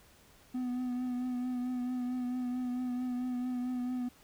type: tone with vibrato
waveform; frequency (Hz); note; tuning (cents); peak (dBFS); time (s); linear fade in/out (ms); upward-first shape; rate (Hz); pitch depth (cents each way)
triangle; 249.4; B3; +17; -30; 0.54-4.09; 10; triangle; 4.5; 32
effects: pink hiss -61 dBFS RMS until 4.23 s